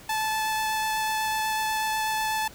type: tone with vibrato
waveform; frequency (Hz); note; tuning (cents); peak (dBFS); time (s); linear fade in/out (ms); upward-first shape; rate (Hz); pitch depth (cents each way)
sawtooth; 871; A5; -18; -21; 0.09-2.48; 5; triangle; 8.1; 10
effects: pink hiss -48 dBFS RMS until 2.54 s